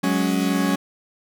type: chord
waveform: 40% pulse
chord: F# suspended second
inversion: none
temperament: equal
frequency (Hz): 185 / 207.7 / 277.2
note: F#3 / G#3 / C#4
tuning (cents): 0 / 0 / 0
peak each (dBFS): -22 / -24 / -21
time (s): 0.03-0.76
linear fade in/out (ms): 10
effects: none

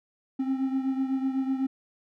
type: beating tone pair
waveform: triangle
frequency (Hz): 264.2 / 272.2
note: C4 / C#4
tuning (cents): +17 / -31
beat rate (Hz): 8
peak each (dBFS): -24 / -30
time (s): 0.39-1.67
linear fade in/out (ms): 10
effects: none

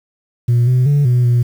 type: tone with pitch steps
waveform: sine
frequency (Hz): 120 / 126.5 / 144.2 / 123.4 / 120.9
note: B2 / B2 / D3 / B2 / B2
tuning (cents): -49 / +42 / -31 / -1 / -36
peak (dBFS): -7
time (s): 0.48-1.43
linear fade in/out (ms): 10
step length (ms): 190
effects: tanh soft clip ceiling -8 dBFS + 7-bit

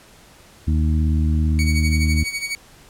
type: harmonic tone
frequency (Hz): 77.78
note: D#2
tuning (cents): 0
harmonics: 1 / 2 / 3 / 4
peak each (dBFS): -16 / -25 / -25 / -31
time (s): 0.67-2.24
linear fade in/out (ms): 10
type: tone with tremolo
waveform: sawtooth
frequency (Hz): 2245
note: C#7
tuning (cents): +21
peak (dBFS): -18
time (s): 1.59-2.55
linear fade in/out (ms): 0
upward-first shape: sine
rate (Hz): 12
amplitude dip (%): 70
effects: pink hiss -48 dBFS RMS until 2.89 s + low-pass 12000 Hz 12 dB/octave

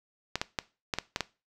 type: clicks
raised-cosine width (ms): 0.2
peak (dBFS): -11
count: 7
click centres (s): 0.356 / 0.415 / 0.588 / 0.938 / 0.986 / 1.161 / 1.207
effects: noise-tail reverb RT60 0.3 s tail -19 dB re dry

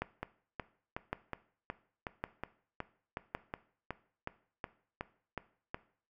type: two click trains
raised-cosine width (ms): 0.5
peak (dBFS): -19 / -22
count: 4 / 16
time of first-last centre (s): 0.02-3.35 / 0.23-5.745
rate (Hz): 0.901 / 2.72
effects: noise-tail reverb RT60 0.5 s tail -17 dB re dry

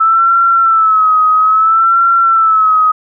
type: tone with vibrato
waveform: sine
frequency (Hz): 1311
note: E6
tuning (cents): -10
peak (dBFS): -6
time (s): 0-2.92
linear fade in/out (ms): 10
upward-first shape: sine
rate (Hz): 0.6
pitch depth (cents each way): 69
effects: none

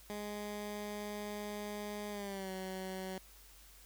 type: tone with pitch glide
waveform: 15% pulse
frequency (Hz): 207.7 to 188.27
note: G#3 to F#3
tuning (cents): 0 to +30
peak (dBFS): -34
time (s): 0.1-3.18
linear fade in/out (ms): 0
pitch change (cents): -170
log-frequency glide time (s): 2.1-2.51
effects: added 50 Hz sine -60 dBFS peak until 3.85 s + white hiss -60 dBFS RMS until 3.85 s

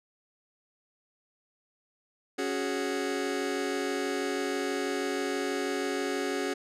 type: chord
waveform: sawtooth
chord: C# suspended fourth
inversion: none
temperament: just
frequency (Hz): 277.2 / 369.6 / 415.8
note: C#4 / F#4 / G#4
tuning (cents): 0 / -2 / +2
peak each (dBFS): -29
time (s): 2.38-6.54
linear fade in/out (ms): 10
effects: low-pass 9000 Hz 12 dB/octave

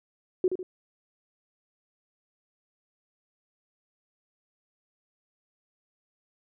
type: tone with echo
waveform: sine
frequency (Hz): 367.8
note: F#4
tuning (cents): -10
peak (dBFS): -19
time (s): 0.44-0.48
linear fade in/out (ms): 2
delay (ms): 75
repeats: 2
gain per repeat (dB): -7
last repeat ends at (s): 0.63
effects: none

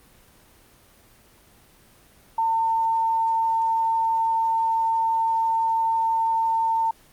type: tone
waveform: sine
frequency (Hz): 903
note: A5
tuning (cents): +45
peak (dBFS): -19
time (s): 2.38-6.91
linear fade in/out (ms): 5
effects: pink hiss -54 dBFS RMS until 7.12 s + Opus 24 kbps

